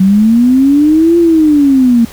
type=linear two-way sweep; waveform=sine; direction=up then down; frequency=185 to 344.5 to 226.9 Hz; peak=-4 dBFS; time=0-2.05 s; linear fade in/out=5 ms; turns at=1.18 s; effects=added 72 Hz sine -35 dBFS peak until 2.12 s + pink hiss -33 dBFS RMS until 2.12 s